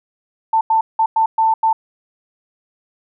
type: tone bursts at uneven times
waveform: sine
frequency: 890 Hz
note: A5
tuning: 20 cents sharp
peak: -11 dBFS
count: 6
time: 0.53-0.61 / 0.7-0.81 / 0.99-1.06 / 1.16-1.26 / 1.38-1.54 / 1.63-1.73 s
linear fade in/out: 5 ms
effects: none